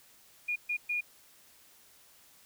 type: tone bursts at uneven times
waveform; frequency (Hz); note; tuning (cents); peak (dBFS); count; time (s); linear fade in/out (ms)
sine; 2435; D#7; -38; -29; 3; 0.48-0.56 / 0.69-0.77 / 0.89-1.01; 10
effects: white hiss -60 dBFS RMS until 2.45 s